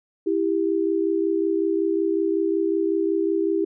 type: tone pair together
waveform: sine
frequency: 329.5 / 394.9 Hz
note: E4 / G4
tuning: -1 / +13 cents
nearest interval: minor third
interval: 314 cents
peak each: -22 dBFS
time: 0.26-3.65 s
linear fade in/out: 10 ms
effects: none